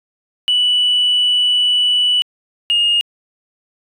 sine tone pair in turn, 2961 / 2846 Hz, F#7 / F7, +1 / +32 cents, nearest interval minor second, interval 69 cents, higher first, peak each -10 dBFS, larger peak neither, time 0.48-2.22 / 2.7-3.01 s, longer first, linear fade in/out 0 ms, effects tanh soft clip ceiling -8 dBFS

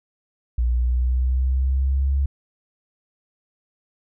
sine linear sweep, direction up, 59.4 to 69.3 Hz, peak -17 dBFS, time 0.58-2.26 s, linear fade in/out 5 ms, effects none

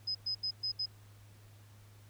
sine tone bursts at uneven times, 5050 Hz, D#8, 25 cents sharp, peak -32 dBFS, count 5, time 0.07-0.15 / 0.26-0.35 / 0.43-0.51 / 0.63-0.72 / 0.79-0.86 s, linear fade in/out 10 ms, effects added 103 Hz sine -55 dBFS peak until 2.09 s + pink hiss -64 dBFS RMS until 2.09 s

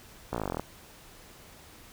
slowing click train, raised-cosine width 1 ms, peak -17 dBFS, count 14, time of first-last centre 0.33-0.596 s, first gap 16 ms, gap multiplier 1.04, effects pink hiss -52 dBFS RMS until 1.92 s

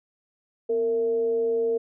sine tone with frequency modulation, 458 Hz, A#4, 31 cents flat, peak -21 dBFS, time 0.69-1.78 s, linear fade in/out 10 ms, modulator 209 Hz, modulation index 0.25, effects none

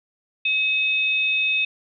sine tone pair together, 2562 / 3623 Hz, E7 / A7, -50 / +50 cents, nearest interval tritone, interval 600 cents, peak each -19 / -26 dBFS, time 0.45-1.65 s, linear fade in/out 5 ms, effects none

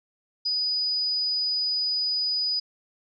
sine tone, 4960 Hz, D#8, 6 cents flat, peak -23 dBFS, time 0.45-2.6 s, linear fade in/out 10 ms, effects none

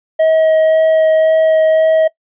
triangle tone with vibrato, 636 Hz, D#5, 38 cents sharp, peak -6 dBFS, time 0.19-2.08 s, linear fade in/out 10 ms, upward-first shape sine, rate 1.9 Hz, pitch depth 8 cents each way, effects noise-tail reverb RT60 0.1 s tail -20 dB re dry + resampled to 8000 Hz

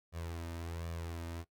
sawtooth tone with flanger, 83.8 Hz, E2, 29 cents sharp, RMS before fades -42 dBFS, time 0.12-1.45 s, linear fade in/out 50 ms, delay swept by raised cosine 1.7 to 3.3 ms, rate 1.3 Hz, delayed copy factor +0.55, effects noise-tail reverb RT60 0.1 s tail -18 dB re dry

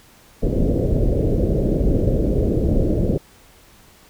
pink low-pass noise, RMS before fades -18 dBFS, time 0.42-3.18 s, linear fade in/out 10 ms, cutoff 570 Hz, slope 48 dB/octave, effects pink hiss -50 dBFS RMS until 4.09 s

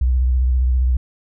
sine tone with vibrato, 63.1 Hz, B1, 38 cents sharp, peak -13 dBFS, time 0.01-0.97 s, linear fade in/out 5 ms, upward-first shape sine, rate 15 Hz, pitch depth 70 cents each way, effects none

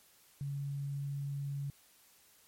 sine tone, 140.7 Hz, C#3, 26 cents sharp, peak -35 dBFS, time 0.41-1.7 s, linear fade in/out 0 ms, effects white hiss -64 dBFS RMS until 2.47 s + MP3 64 kbps

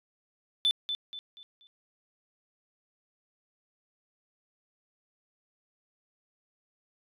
sine tone with echo, 3517 Hz, A7, 1 cent flat, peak -20 dBFS, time 0.65-0.71 s, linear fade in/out 0 ms, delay 240 ms, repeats 4, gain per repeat -9 dB, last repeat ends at 1.67 s, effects tanh soft clip ceiling -19 dBFS

